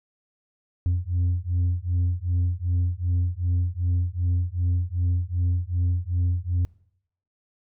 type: beating tone pair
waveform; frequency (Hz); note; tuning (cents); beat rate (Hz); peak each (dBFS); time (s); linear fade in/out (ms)
sine; 87.31 / 89.91; F2 / F#2; 0 / -49; 2.6; -22; 0.86-6.65; 0
effects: noise-tail reverb RT60 0.7 s tail -24 dB re dry + tanh soft clip ceiling -18 dBFS